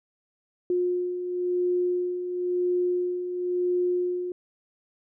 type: beating tone pair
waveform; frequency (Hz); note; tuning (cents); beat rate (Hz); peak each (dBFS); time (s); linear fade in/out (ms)
sine; 357.1 / 358.07; F4 / F4; +39 / +43; 0.97; -32 / -24; 0.7-4.32; 2
effects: none